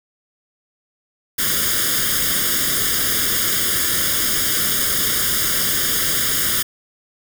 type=noise with comb filter; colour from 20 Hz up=white; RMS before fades=-19 dBFS; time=1.38-6.63 s; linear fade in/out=10 ms; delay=0.59 ms; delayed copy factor=+0.95; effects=none